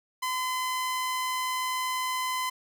sawtooth tone, 1021 Hz, C6, 43 cents flat, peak -24 dBFS, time 0.22-2.5 s, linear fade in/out 10 ms, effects none

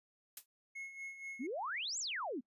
blue noise with exponential decay, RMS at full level -40 dBFS, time 0.37-0.46 s, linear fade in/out 2 ms, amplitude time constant 18 ms
triangle tone with tremolo, 2174 Hz, C#7, 34 cents flat, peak -40 dBFS, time 0.75-1.47 s, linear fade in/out 10 ms, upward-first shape sine, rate 4.2 Hz, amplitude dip 65%
sine exponential two-way sweep, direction up then down, 220 to 7860 to 220 Hz, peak -37 dBFS, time 1.39-2.41 s, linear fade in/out 20 ms, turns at 1.99 s
effects noise-tail reverb RT60 0.1 s tail -25 dB re dry + resampled to 32000 Hz

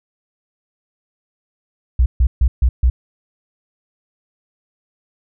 sine tone bursts, 61.74 Hz, B1, in tune, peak -9 dBFS, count 5, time 1.99-2.9 s, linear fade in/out 5 ms, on 70 ms, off 140 ms, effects none

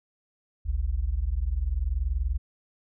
sine tone pair together, 50.06 / 70.5 Hz, G1 / C#2, +37 / +30 cents, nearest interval tritone, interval 593 cents, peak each -27 dBFS, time 0.65-2.38 s, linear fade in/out 20 ms, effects none

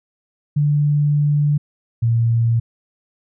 sine tone pair in turn, 146.83 / 115.93 Hz, D3 / A#2, 0 / -9 cents, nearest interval major third, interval 409 cents, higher first, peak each -13 dBFS, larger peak neither, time 0.56-1.58 / 2.02-2.6 s, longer first, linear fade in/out 10 ms, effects none

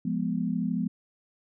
sine chord, F diminished, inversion none, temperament equal, 174.61 / 207.7 / 246.9 Hz, F3 / Ab3 / Cb4, 0 / 0 / 0 cents, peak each -30 dBFS, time 0.05-0.88 s, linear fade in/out 5 ms, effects none

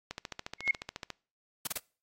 click train, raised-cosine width 0.2 ms, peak -20 dBFS, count 15, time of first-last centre 0.11-1.103 s, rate 14.1 Hz
sine tone with exponential growth, 2168 Hz, C#7, 39 cents flat, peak -20 dBFS, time 0.58-0.71 s, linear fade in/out 5 ms, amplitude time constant 28 ms
white noise bursts, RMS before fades -33 dBFS, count 3, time 1.65-1.777 s, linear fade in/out 5 ms, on 23 ms, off 29 ms
effects noise-tail reverb RT60 0.4 s tail -25 dB re dry + AAC 48 kbps

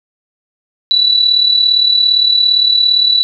sine tone with amplitude modulation, 3951 Hz, B7, in tune, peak -5 dBFS, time 0.91-3.23 s, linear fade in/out 0 ms, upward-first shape sine, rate 37.5 Hz, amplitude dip 60%, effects none

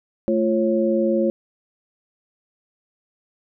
sine tone cluster, 219.9 / 346.6 / 546 Hz, A3 / F4 / C#5, -1 / -13 / -26 cents, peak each -21 dBFS, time 0.28-1.3 s, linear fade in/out 0 ms, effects none

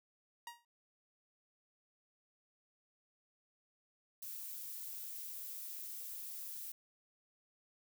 sawtooth tone with exponential decay, 945 Hz, A#5, 23 cents sharp, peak -39 dBFS, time 0.47-0.65 s, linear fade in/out 2 ms, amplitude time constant 39 ms
violet noise, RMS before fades -46 dBFS, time 4.22-6.72 s, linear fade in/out 5 ms
effects none

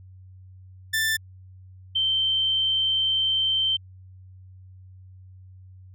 sawtooth / sine tone pair in turn, 1771 / 3115 Hz, A6 / G7, +11 / -12 cents, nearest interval minor seventh, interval 977 cents, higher second, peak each -18 / -20 dBFS, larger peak first, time 0.93-1.17 / 1.95-3.77 s, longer second, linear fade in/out 10 ms, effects added 93 Hz sine -44 dBFS peak until 5.94 s

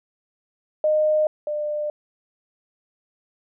sine tone pair in turn, 614 / 598.2 Hz, D#5 / D5, -23 / +32 cents, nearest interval unison, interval 45 cents, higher first, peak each -16 / -23 dBFS, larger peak first, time 0.84-1.27 / 1.47-1.9 s, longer neither, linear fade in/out 2 ms, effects none

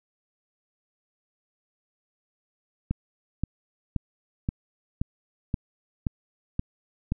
click train, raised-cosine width 5 ms, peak -13 dBFS, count 9, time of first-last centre 2.91-7.121 s, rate 1.9 Hz, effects none

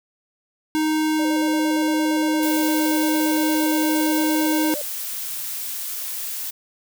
square tone, 311.1 Hz, D#4, in tune, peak -19 dBFS, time 0.75-4.74 s, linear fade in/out 0 ms
sine tone with vibrato, 554.4 Hz, C#5, in tune, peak -29 dBFS, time 1.19-4.82 s, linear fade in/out 5 ms, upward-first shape square, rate 8.7 Hz, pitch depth 110 cents each way
blue noise, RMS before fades -29 dBFS, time 2.42-6.51 s, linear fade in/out 10 ms
effects none

